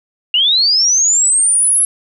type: linear sweep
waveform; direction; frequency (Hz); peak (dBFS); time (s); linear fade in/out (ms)
sine; up; 2794 to 11060; -9; 0.34-1.85; 2
effects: none